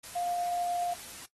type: tone in noise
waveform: sine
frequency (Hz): 704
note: F5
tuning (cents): +14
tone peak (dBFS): -29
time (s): 0.15-0.94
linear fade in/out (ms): 10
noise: white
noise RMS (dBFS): -45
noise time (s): 0.03-1.26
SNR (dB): +13
effects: noise-tail reverb RT60 0.1 s tail -19 dB re dry + AAC 32 kbps